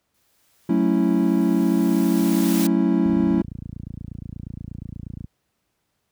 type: noise with exponential growth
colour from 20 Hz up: white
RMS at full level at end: -28 dBFS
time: 0.14-2.67 s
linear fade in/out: 5 ms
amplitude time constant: 550 ms
type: chord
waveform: triangle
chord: F# minor seventh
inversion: none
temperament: equal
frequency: 185 / 220 / 277.2 / 329.6 Hz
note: F#3 / A3 / C#4 / E4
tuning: 0 / 0 / 0 / 0 cents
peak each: -20 dBFS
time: 0.69-3.42 s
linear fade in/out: 5 ms
type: click train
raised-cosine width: 5 ms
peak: -20 dBFS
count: 63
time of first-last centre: 3.06-5.243 s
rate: 28.4 Hz
effects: pink hiss -73 dBFS RMS until 6.11 s + high-pass 60 Hz 12 dB/octave